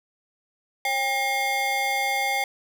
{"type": "ring-modulated tone", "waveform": "square", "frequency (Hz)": 671, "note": "E5", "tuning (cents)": 31, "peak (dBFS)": -20, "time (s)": [0.85, 2.44], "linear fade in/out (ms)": 2, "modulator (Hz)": 1470, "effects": []}